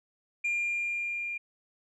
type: tone with level ramp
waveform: sine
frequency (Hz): 2400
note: D7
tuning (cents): +37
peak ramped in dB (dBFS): -24 to -32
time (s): 0.44-1.38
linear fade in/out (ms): 10
effects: tanh soft clip ceiling -25 dBFS